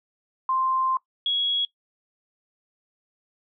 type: tone pair in turn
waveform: sine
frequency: 1046.5 / 3330 Hz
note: C6 / G#7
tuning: 0 / +4 cents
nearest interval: octave + minor sixth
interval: 2004 cents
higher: second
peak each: -21 dBFS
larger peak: neither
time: 0.49-0.97 / 1.26-1.65 s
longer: first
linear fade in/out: 2 ms
effects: noise-tail reverb RT60 0.1 s tail -20 dB re dry